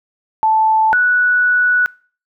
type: tone pair in turn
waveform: sine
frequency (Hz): 877 / 1474.9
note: A5 / F#6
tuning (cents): -6 / -6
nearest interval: major sixth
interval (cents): 900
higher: second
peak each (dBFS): -10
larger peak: neither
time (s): 0.43-0.93 / 0.93-1.86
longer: second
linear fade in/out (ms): 0
effects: noise-tail reverb RT60 0.4 s tail -23 dB re dry